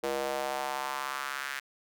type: tone with high-pass filter sweep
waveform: square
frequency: 68.3 Hz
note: C#2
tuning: 25 cents flat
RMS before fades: -34 dBFS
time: 0.03-1.6 s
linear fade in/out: 10 ms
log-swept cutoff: 460 to 1700 Hz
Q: 2.5
effects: none